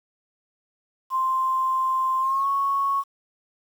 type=tone with pitch glide; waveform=sine; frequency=1046.5 to 1105.5 Hz; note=C6 to C#6; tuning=0 to -5 cents; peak=-20 dBFS; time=1.1-3.04 s; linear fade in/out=50 ms; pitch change=+95 cents; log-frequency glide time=2.19-2.47 s; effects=8-bit